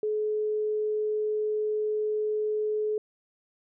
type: tone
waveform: sine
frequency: 426.6 Hz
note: G#4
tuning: 46 cents sharp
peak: -25 dBFS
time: 0.03-2.98 s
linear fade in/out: 2 ms
effects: none